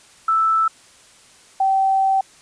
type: tone pair in turn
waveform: sine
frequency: 1318.5 / 772.5 Hz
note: E6 / G5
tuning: 0 / -26 cents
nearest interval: major sixth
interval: 926 cents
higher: first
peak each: -14 dBFS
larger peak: neither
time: 0.28-0.68 / 1.6-2.21 s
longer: second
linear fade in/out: 5 ms
effects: white hiss -49 dBFS RMS until 2.41 s + resampled to 22050 Hz